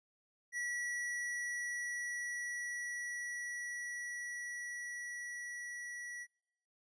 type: tone with level ramp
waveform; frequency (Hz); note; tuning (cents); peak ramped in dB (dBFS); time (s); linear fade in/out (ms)
square; 1938; B6; -33; -37 to -44; 0.52-6.27; 50
effects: noise-tail reverb RT60 0.8 s tail -26 dB re dry + resampled to 22050 Hz